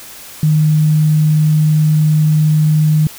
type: tone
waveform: sine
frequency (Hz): 153.8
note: D#3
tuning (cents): -20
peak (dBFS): -8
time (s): 0.43-3.07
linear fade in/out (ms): 2
effects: white hiss -34 dBFS RMS until 3.18 s